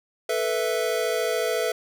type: chord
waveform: square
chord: A suspended second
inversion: none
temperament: equal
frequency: 440 / 493.9 / 659.3 Hz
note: A4 / B4 / E5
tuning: 0 / 0 / 0 cents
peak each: -28 dBFS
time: 0.29-1.72 s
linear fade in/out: 5 ms
effects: none